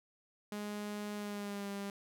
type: tone with pitch glide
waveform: sawtooth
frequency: 207.7 to 199.93 Hz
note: G#3 to G3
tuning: 0 to +34 cents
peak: -35 dBFS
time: 0.52-1.9 s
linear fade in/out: 2 ms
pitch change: -66 cents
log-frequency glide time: 1.15-1.69 s
effects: none